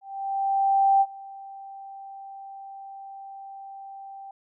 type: tone with ADSR envelope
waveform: sine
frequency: 784 Hz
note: G5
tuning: in tune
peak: -15 dBFS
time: 0.01-4.31 s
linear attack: 1000 ms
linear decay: 47 ms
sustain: -23 dB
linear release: 3 ms
effects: none